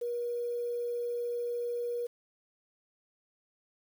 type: tone with quantisation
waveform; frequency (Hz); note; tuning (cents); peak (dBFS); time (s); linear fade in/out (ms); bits
sine; 479.2; A#4; +48; -31; 0.01-2.07; 10; 9
effects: none